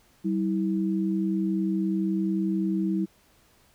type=tone pair together; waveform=sine; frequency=192.36 / 323.8 Hz; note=G3 / E4; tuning=-32 / -31 cents; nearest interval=major sixth; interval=901 cents; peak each=-25 / -27 dBFS; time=0.24-3.06 s; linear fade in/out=20 ms; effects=pink hiss -61 dBFS RMS until 3.74 s